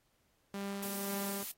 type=tone with tremolo; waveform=sawtooth; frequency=198.8 Hz; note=G3; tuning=25 cents sharp; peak=-33 dBFS; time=0.54-1.43 s; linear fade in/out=2 ms; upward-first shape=sine; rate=1.9 Hz; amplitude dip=40%
type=noise; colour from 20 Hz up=blue; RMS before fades=-41 dBFS; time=0.82-1.52 s; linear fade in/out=10 ms
effects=pink hiss -75 dBFS RMS until 1.57 s + AAC 48 kbps